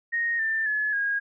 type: tone with pitch steps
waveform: sine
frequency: 1863 / 1784 / 1708.4 / 1635.9 Hz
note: A#6 / A6 / G#6 / G#6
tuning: -2 / +23 / +48 / -27 cents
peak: -23 dBFS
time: 0.12-1.2 s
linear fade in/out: 20 ms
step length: 270 ms
effects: none